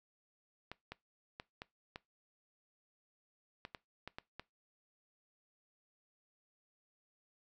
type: clicks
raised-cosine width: 0.3 ms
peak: -28 dBFS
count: 10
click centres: 0.716 / 0.92 / 1.399 / 1.619 / 1.959 / 3.651 / 3.748 / 4.076 / 4.185 / 4.396 s
effects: noise-tail reverb RT60 0.2 s tail -21 dB re dry